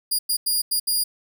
15% pulse tone bursts at uneven times, 4840 Hz, D#8, 49 cents flat, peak -13 dBFS, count 5, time 0.11-0.19 / 0.29-0.37 / 0.46-0.62 / 0.71-0.8 / 0.87-1.04 s, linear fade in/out 10 ms, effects none

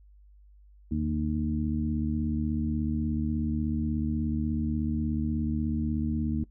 harmonic tone with a mistuned harmonic, 76.5 Hz, D#2, 29 cents flat, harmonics 1 / 2 / 3 / 4, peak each -31 / -34 / -29 / -34 dBFS, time 0.91-6.44 s, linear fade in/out 5 ms, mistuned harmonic 1, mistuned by +57 cents, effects noise-tail reverb RT60 0.1 s tail -19 dB re dry + added 50 Hz sine -52 dBFS peak until 6.5 s

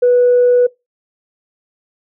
sine tone, 491 Hz, B4, 10 cents flat, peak -6 dBFS, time 0.02-0.67 s, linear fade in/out 10 ms, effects noise-tail reverb RT60 0.2 s tail -22 dB re dry + tanh soft clip ceiling -4 dBFS

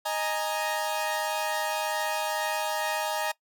sawtooth chord, D# suspended fourth, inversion none, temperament equal, 622.3 / 830.6 / 932.3 Hz, D#5 / G#5 / A#5, 0 / 0 / 0 cents, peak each -28 dBFS, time 0.05-3.32 s, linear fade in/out 10 ms, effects noise-tail reverb RT60 0.1 s tail -20 dB re dry

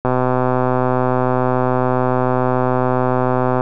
click train, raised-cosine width 1 ms, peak -3 dBFS, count 453, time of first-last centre 0.05-3.609 s, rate 127 Hz, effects none

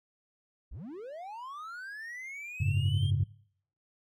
triangle linear sweep, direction up, 32.45 to 3240 Hz, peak -38 dBFS, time 0.71-3.11 s, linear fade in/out 10 ms
sine chord, F# suspended second, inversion none, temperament equal, 92.5 / 103.83 / 138.59 Hz, F#2 / G#2 / C#3, 0 / 0 / 0 cents, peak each -29 dBFS, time 2.6-3.24 s, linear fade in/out 10 ms
effects noise-tail reverb RT60 0.6 s tail -22 dB re dry + tanh soft clip ceiling -17 dBFS

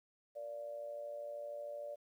sine tone with amplitude modulation, 583 Hz, D5, 13 cents flat, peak -39 dBFS, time 0.35-1.96 s, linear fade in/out 20 ms, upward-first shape sine, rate 113 Hz, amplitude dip 60%, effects 12-bit

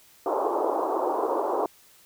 pink band-pass noise, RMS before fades -26 dBFS, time 0.26-1.66 s, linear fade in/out 2 ms, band 330 to 1100 Hz, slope 48 dB/octave, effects white hiss -56 dBFS RMS until 2.05 s

